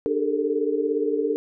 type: tone cluster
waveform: sine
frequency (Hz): 297.5 / 399.9 / 436 / 453.6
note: D4 / G4 / A4 / A#4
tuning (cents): +22 / +35 / -16 / -47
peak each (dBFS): -27 / -27 / -27 / -25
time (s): 0.06-1.36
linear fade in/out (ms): 0
effects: none